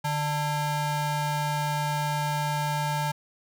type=ring-modulated tone; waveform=square; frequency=371.5 Hz; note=F#4; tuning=7 cents sharp; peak=-23 dBFS; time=0.04-3.12 s; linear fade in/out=10 ms; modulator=520 Hz; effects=none